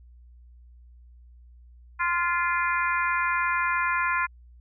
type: harmonic tone with a mistuned harmonic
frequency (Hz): 346.2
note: F4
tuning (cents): -15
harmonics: 3 / 4 / 5 / 6 / 7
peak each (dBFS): -26 / -28 / -30 / -32 / -33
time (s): 1.99-4.27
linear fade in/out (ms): 20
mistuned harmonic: 4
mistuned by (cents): +21
effects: added 60 Hz sine -48 dBFS peak until 4.6 s